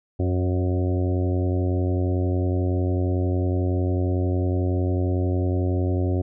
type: harmonic tone with a mistuned harmonic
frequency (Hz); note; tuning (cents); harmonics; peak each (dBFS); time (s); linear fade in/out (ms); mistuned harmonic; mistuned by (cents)
91; F#2; -28; 1 / 2 / 3 / 4 / 5 / 6 / 7 / 8; -21 / -34 / -28 / -29 / -38 / -35 / -38 / -40; 0.19-6.22; 10; 6; +19
effects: none